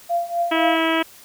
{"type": "tone with tremolo", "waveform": "sine", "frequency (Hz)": 689, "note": "F5", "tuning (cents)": -24, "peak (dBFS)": -16, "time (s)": [0.09, 0.77], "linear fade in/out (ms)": 20, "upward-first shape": "triangle", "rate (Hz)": 3.9, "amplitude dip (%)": 90}
{"type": "harmonic tone", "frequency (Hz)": 325.1, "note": "E4", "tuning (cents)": -24, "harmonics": [1, 2, 3, 4, 5, 6, 7, 8, 9, 10], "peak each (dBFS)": [-21, -24, -26, -27, -28, -29, -29, -30, -31, -31], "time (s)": [0.51, 1.03], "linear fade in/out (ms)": 10}
{"effects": ["white hiss -46 dBFS RMS until 1.24 s"]}